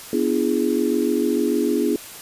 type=chord; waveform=sine; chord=B diminished seventh; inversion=none; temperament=equal with one note detuned; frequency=246.9 / 293.7 / 340.3 / 415.3 Hz; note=B3 / D4 / F4 / Ab4; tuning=0 / 0 / -45 / 0 cents; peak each=-23 dBFS; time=0.13-1.96 s; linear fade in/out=2 ms; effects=white hiss -38 dBFS RMS until 2.21 s + resampled to 32000 Hz